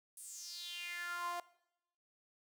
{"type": "tone with high-pass filter sweep", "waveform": "sawtooth", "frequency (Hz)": 349.2, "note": "F4", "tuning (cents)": 0, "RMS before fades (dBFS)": -44, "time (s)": [0.17, 1.4], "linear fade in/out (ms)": 2, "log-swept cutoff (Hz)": [9900, 780], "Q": 5.2, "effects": ["noise-tail reverb RT60 0.8 s tail -20 dB re dry"]}